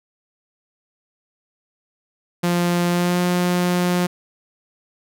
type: tone with pitch glide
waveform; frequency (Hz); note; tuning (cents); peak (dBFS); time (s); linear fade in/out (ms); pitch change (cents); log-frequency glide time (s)
sawtooth; 174.61 to 177.97; F3 to F3; 0 to +33; -13; 2.43-4.07; 10; +33; 2.89-3.2
effects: none